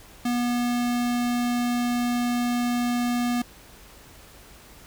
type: tone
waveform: square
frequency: 242.2 Hz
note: B3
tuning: 34 cents flat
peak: -23 dBFS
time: 0.25-3.42 s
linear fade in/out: 5 ms
effects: added 50 Hz sine -55 dBFS peak until 4.86 s + pink hiss -49 dBFS RMS until 4.86 s